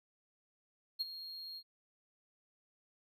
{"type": "tone with ADSR envelope", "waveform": "triangle", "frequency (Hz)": 4256, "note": "C8", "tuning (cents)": 29, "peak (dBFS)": -30, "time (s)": [0.99, 1.63], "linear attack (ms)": 20, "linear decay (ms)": 25, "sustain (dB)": -13, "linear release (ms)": 58, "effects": []}